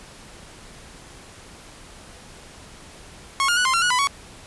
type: tone with pitch steps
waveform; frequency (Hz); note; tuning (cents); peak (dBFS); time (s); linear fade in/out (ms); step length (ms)
sawtooth; 1094 / 1418 / 1475 / 1048 / 1368 / 1457 / 999 / 1118; C#6 / F6 / F#6 / C6 / F6 / F#6 / B5 / C#6; -23 / +26 / -6 / +2 / -36 / -27 / +20 / +14; -14; 3.4-4.072; 0; 84
effects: pink hiss -44 dBFS RMS until 4.46 s + resampled to 24000 Hz